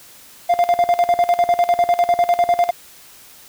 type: tone with tremolo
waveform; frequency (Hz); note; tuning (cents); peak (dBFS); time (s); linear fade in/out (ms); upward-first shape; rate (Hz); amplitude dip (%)
triangle; 698.5; F5; 0; -9; 0.49-2.71; 10; square; 10; 80
effects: white hiss -44 dBFS RMS until 3.48 s